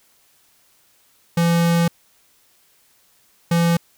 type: tone bursts at uneven times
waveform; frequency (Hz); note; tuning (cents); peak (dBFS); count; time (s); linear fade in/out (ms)
square; 169.4; E3; +48; -15; 2; 1.37-1.88 / 3.51-3.77; 5
effects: white hiss -58 dBFS RMS until 3.97 s

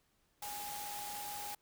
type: tone in noise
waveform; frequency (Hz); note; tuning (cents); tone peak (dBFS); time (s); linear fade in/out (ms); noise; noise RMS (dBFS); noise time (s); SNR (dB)
sine; 825; G#5; -12; -44; 0.42-1.55; 5; white; -45; 0.42-1.55; -2
effects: pink hiss -75 dBFS RMS until 1.61 s

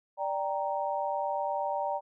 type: chord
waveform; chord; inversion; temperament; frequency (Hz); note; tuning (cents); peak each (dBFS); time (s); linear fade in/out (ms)
sine; G minor; second; equal; 587.3 / 784 / 932.3; D5 / G5 / Bb5; 0 / 0 / 0; -33; 0.17-2.01; 50
effects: none

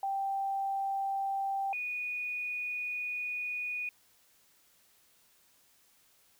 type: tone pair in turn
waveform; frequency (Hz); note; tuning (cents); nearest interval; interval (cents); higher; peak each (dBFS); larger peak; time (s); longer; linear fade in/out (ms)
sine; 784 / 2466; G5 / D#7; 0 / -16; octave + minor sixth; 1984; second; -30 / -33; first; 0.03-1.73 / 1.73-3.89; second; 2
effects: white hiss -66 dBFS RMS until 6.39 s

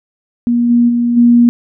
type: tone with level steps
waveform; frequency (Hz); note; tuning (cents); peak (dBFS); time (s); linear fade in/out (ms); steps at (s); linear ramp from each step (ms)
sine; 238.5; A#3; +40; -9 / -6 / -10 / -4; 0.47-1.49; 0; 0.69 / 0.88 / 1.16; 20
effects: none

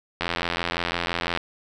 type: click train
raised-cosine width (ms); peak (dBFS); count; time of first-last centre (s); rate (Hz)
0.3; -8; 101; 0.21-1.374; 85.9
effects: none

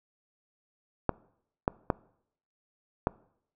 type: clicks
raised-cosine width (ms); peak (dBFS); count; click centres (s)
1; -10; 4; 1.093 / 1.679 / 1.902 / 3.071
effects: noise-tail reverb RT60 0.7 s tail -23 dB re dry

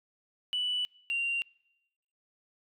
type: tone pair in turn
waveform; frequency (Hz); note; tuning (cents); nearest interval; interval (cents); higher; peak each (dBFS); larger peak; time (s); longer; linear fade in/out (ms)
sine; 2967 / 2769; F#7 / F7; +4 / -15; minor second; 119; first; -27; neither; 0.53-0.85 / 1.1-1.42; neither; 0
effects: noise-tail reverb RT60 0.9 s tail -26 dB re dry + tanh soft clip ceiling -24 dBFS

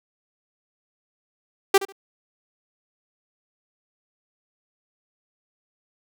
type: tone with echo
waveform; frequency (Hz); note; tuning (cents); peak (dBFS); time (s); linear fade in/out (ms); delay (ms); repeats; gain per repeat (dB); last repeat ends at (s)
sawtooth; 392.2; G4; +1; -8; 1.74-1.78; 5; 72; 2; -15; 1.924
effects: none

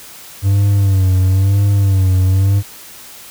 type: tone with vibrato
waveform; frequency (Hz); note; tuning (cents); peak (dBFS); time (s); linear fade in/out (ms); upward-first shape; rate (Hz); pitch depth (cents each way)
triangle; 96.7; G2; -23; -7; 0.42-2.63; 50; sine; 1; 73
effects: white hiss -36 dBFS RMS until 3.3 s

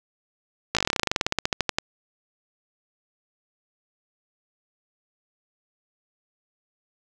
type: slowing click train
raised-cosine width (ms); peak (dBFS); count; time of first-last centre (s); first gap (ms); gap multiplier
0.2; -4; 24; 0.75-1.785; 17; 1.08
effects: none

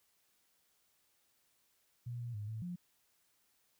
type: tone with pitch steps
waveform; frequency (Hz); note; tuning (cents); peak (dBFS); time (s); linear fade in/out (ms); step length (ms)
sine; 120.5 / 119.4 / 104.2 / 110.7 / 177; B2 / A#2 / G#2 / A2 / F3; -42 / +42 / +6 / +11 / +23; -39; 2.06-2.76; 10; 140
effects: white hiss -75 dBFS RMS until 3.79 s

